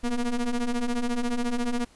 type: ring-modulated tone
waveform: square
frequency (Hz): 118.9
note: A#2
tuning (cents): +35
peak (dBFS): -22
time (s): 0.03-1.85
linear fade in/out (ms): 10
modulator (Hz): 126
effects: pink hiss -57 dBFS RMS until 1.95 s + resampled to 24000 Hz